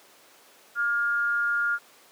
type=tone with amplitude modulation; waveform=sine; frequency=1412 Hz; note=F6; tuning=19 cents sharp; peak=-20 dBFS; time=0.75-1.79 s; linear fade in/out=50 ms; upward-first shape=sine; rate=246 Hz; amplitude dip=50%; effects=pink hiss -54 dBFS RMS until 2.11 s + high-pass 400 Hz 12 dB/octave